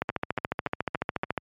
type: two click trains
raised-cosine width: 0.5 ms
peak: -16 / -11 dBFS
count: 5 / 20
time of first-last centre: 0.1-1.24 / 0.02-1.377 s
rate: 3.51 / 14 Hz
effects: high-pass 80 Hz 12 dB/octave + MP3 96 kbps